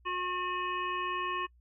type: harmonic tone with a mistuned harmonic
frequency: 361.7 Hz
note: F#4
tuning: 39 cents flat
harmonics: 1 / 3 / 5 / 7 / 8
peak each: -40 / -33 / -41 / -40 / -44 dBFS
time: 0.05-1.47 s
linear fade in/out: 20 ms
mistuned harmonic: 8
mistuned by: +15 cents
effects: noise-tail reverb RT60 0.1 s tail -26 dB re dry + added 60 Hz sine -59 dBFS peak until 1.6 s